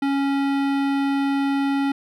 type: tone with hard clipping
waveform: sine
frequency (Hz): 277.1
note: C#4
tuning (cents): -1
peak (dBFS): -21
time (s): 0.02-1.92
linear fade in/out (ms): 5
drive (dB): 18
effects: none